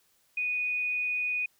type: tone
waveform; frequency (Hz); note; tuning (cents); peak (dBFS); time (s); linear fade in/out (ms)
sine; 2477; D#7; -8; -27; 0.37-1.46; 5
effects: white hiss -68 dBFS RMS until 1.59 s